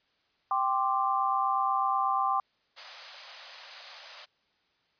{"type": "chord", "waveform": "sine", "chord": "G suspended fourth", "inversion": "none", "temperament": "equal", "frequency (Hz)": [784, 1046.5, 1174.7], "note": ["G5", "C6", "D6"], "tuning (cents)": [0, 0, 0], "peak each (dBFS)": -29, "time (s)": [0.51, 2.4], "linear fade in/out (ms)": 2}
{"type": "high-pass noise", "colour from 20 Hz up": "white", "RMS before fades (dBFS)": -42, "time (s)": [2.76, 4.26], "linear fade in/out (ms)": 20, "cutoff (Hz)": 520, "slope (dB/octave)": 96}
{"effects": ["white hiss -71 dBFS RMS until 4.99 s", "resampled to 11025 Hz"]}